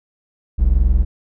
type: tone pair together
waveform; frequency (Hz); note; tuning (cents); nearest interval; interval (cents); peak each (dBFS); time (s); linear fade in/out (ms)
triangle; 43.8 / 65; F1 / C2; +6 / -11; perfect fifth; 683; -12; 0.58-1.05; 20
effects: none